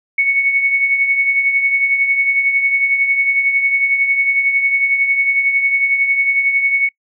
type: tone with tremolo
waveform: sine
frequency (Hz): 2217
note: C#7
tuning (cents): 0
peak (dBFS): -9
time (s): 0.18-6.89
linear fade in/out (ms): 5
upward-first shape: triangle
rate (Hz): 11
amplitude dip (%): 60
effects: noise-tail reverb RT60 0.1 s tail -26 dB re dry